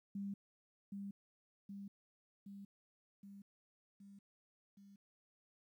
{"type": "tone with echo", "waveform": "sine", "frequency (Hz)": 199.2, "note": "G3", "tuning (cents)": 28, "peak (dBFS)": -40, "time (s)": [0.15, 0.34], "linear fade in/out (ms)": 5, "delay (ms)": 770, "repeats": 6, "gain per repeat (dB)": -3, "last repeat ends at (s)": 4.96, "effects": ["13-bit"]}